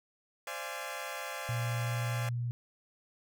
15% pulse chord, D half-diminished seventh, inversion third, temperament equal with one note detuned, 523.3 / 587.3 / 682.5 / 830.6 Hz, C5 / D5 / F5 / Ab5, 0 / 0 / -40 / 0 cents, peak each -37 dBFS, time 0.47-2.29 s, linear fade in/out 2 ms
sine tone with pitch glide, 119.2 to 120.03 Hz, A#2 to B2, +39 to -49 cents, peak -31 dBFS, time 1.49-2.51 s, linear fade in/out 0 ms, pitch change +12 cents, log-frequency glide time 1.74-1.94 s
effects none

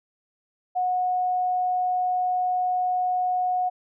sine tone, 730 Hz, F#5, 24 cents flat, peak -21 dBFS, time 0.75-3.7 s, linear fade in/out 20 ms, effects none

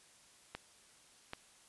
clicks, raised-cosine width 0.3 ms, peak -25 dBFS, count 2, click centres 0.55 / 1.334 s, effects white hiss -63 dBFS RMS until 1.68 s + resampled to 24000 Hz

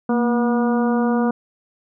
harmonic tone with a mistuned harmonic, 241.1 Hz, B3, 41 cents flat, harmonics 1 / 2 / 3 / 4 / 5 / 6, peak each -17 / -23 / -27 / -29 / -31 / -33 dBFS, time 0.09-1.31 s, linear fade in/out 5 ms, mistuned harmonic 1, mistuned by -53 cents, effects none

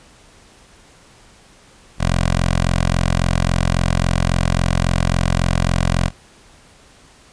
10% pulse tone with notch filter, 43.65 Hz, F1, in tune, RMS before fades -17 dBFS, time 1.98-6.11 s, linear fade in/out 50 ms, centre 310 Hz, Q 1.2, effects pink hiss -48 dBFS RMS until 7.32 s + resampled to 22050 Hz

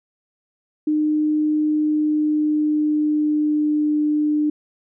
sine tone with pitch glide, 304.5 to 300.3 Hz, D#4 to D4, -37 to +39 cents, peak -16 dBFS, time 0.87-4.5 s, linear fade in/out 5 ms, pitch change -24 cents, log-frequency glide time 1.62-3.98 s, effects none

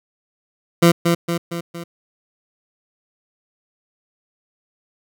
20% pulse tone with echo, 170.2 Hz, F3, 44 cents flat, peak -4 dBFS, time 0.82-0.92 s, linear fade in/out 10 ms, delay 230 ms, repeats 4, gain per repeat -5 dB, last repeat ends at 1.84 s, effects none

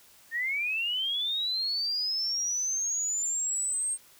sine linear sweep, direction up, 1806 to 8560 Hz, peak -27 dBFS, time 0.31-3.98 s, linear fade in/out 50 ms, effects white hiss -57 dBFS RMS until 4.19 s

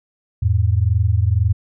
sine tone pair together, 85.5 / 107.53 Hz, F2 / A2, -36 / -39 cents, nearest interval major third, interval 397 cents, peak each -16 dBFS, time 0.42-1.53 s, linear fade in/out 10 ms, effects none

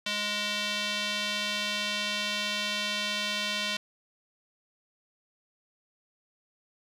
square tone with band-pass filter, 207.7 Hz, G#3, in tune, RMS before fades -31 dBFS, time 0.06-3.77 s, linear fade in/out 5 ms, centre 3400 Hz, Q 1.7, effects none

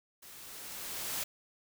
white noise with level ramp, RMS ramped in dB -52 to -35 dBFS, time 0.22-1.24 s, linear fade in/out 10 ms, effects none

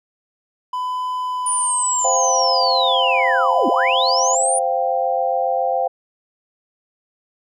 triangle tone with vibrato, 1001 Hz, B5, 23 cents sharp, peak -19 dBFS, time 0.73-4.35 s, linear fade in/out 5 ms, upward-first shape sine, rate 0.7 Hz, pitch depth 8 cents each way
sine linear two-way sweep, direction down then up, 9620 to 225 to 9620 Hz, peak -18 dBFS, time 1.46-4.59 s, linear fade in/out 5 ms, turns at 3.68 s
sine chord, C suspended fourth, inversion none, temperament just, 523.3 / 697.7 / 784.9 Hz, C5 / F5 / G5, 0 / -2 / +2 cents, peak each -21 dBFS, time 2.04-5.88 s, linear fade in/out 10 ms
effects none

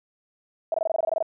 sine tone bursts, 650 Hz, E5, 24 cents flat, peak -20 dBFS, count 12, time 0.72-1.226 s, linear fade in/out 2 ms, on 22 ms, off 22 ms, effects none

